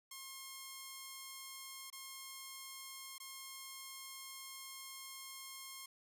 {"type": "tone with dropouts", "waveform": "5% pulse", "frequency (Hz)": 1072, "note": "C6", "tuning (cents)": 42, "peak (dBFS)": -36, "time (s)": [0.11, 5.86], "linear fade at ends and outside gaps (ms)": 5, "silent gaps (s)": [[1.902, 1.926], [3.182, 3.2]], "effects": []}